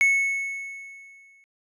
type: tone with exponential decay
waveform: triangle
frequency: 2202 Hz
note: C#7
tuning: 12 cents flat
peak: -13 dBFS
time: 0.01-1.44 s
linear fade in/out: 0 ms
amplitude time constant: 310 ms
effects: resampled to 32000 Hz